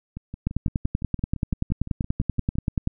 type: two click trains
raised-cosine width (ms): 5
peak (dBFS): -21 / -10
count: 15 / 26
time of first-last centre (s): 0.17-2.555 / 0.47-2.874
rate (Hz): 5.87 / 10.4
effects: none